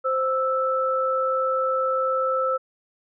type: tone pair together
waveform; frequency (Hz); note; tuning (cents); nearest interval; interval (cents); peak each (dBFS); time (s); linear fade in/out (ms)
sine; 522.7 / 1318.5; C5 / E6; -2 / 0; octave + major third; 1602; -23; 0.04-2.58; 20
effects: none